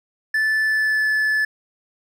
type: tone with pitch glide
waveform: triangle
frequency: 1750 to 1732.9 Hz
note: A6 to A6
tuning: -10 to -27 cents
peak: -15 dBFS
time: 0.34-1.45 s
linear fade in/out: 5 ms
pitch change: -17 cents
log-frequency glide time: 0.65-1.08 s
effects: none